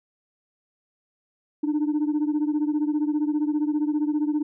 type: beating tone pair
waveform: sine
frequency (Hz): 295.7 / 310.7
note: D4 / D#4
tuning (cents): +12 / -2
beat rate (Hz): 15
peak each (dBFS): -21 / -24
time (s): 1.63-4.43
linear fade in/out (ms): 10
effects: tanh soft clip ceiling -18 dBFS